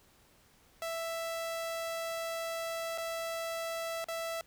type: tone with dropouts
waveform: sawtooth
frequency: 661 Hz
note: E5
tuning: 5 cents sharp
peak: -31 dBFS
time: 0.82-4.41 s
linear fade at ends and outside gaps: 1 ms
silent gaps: 2.977-2.982 / 4.043-4.085 s
effects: pink hiss -64 dBFS RMS until 4.46 s